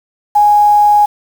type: tone with quantisation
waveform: sine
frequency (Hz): 830.6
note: G#5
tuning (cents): 0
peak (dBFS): -5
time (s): 0.35-1.06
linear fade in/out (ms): 10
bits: 5
effects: none